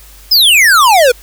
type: exponential sweep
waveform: square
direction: down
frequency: 5274 to 466.2 Hz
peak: -5 dBFS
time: 0.31-1.12 s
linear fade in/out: 10 ms
effects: added 50 Hz sine -37 dBFS peak until 1.22 s + white hiss -40 dBFS RMS until 1.22 s